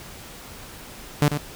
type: tone with echo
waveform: sawtooth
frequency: 146.83 Hz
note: D3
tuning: in tune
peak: -11 dBFS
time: 1.22-1.28 s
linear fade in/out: 0 ms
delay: 94 ms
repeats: 1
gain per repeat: -8 dB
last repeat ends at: 1.374 s
effects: pink hiss -41 dBFS RMS until 1.55 s